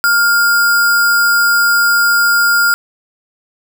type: tone with sample-and-hold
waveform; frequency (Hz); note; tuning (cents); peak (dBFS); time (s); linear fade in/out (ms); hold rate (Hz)
sine; 1407; F6; +12; -8; 0.04-2.74; 0; 6300
effects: none